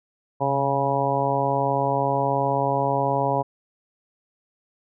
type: harmonic tone with a mistuned harmonic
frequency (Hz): 138.7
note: C#3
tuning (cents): +1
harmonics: 1 / 2 / 3 / 4 / 5 / 6 / 7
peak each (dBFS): -28 / -31 / -29 / -26 / -27 / -27 / -26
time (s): 0.4-3.43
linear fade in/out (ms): 20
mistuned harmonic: 1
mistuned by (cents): -46
effects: none